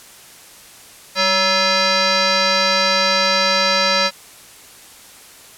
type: tone with frequency modulation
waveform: sine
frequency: 1712 Hz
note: A6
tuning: 48 cents flat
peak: -13 dBFS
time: 1.15-4.11 s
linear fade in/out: 50 ms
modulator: 758 Hz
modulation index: 4.7
effects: white hiss -42 dBFS RMS until 5.57 s + low-pass 12000 Hz 12 dB/octave